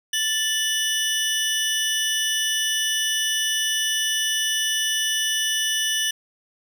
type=tone pair together; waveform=25% pulse; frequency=1760 / 2960 Hz; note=A6 / F#7; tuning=0 / 0 cents; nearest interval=major sixth; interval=900 cents; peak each=-22 / -19 dBFS; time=0.13-6.11 s; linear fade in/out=5 ms; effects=none